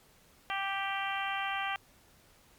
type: harmonic tone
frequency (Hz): 392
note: G4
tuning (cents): 0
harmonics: 2 / 3 / 4 / 5 / 6 / 7 / 8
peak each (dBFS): -36 / -38 / -39 / -40 / -41 / -41 / -42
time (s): 0.5-1.76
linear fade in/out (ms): 0
effects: pink hiss -62 dBFS RMS until 2.58 s + MP3 96 kbps